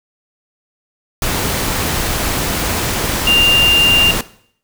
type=tone in noise; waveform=sine; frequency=2794 Hz; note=F7; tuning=in tune; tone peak=-9 dBFS; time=3.27-4.11 s; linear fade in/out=2 ms; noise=pink; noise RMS=-18 dBFS; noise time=1.22-4.21 s; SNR=+6 dB; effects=noise-tail reverb RT60 0.6 s tail -17 dB re dry